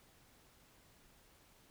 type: silence
effects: pink hiss -66 dBFS RMS until 1.7 s